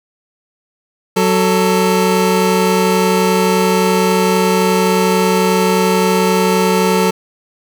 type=tone pair together; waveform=25% pulse; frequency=186.32 / 444 Hz; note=F#3 / A4; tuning=+12 / +16 cents; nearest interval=octave + minor third; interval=1504 cents; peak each=-10 dBFS; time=1.16-7.11 s; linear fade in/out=10 ms; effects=none